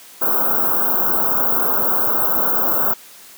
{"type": "band-stop noise", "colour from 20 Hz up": "white", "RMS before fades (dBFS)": -17, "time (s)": [0.21, 2.94], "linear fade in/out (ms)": 10, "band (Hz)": [1500, 14000], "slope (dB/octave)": 96, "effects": ["white hiss -42 dBFS RMS until 3.37 s", "high-pass 200 Hz 12 dB/octave"]}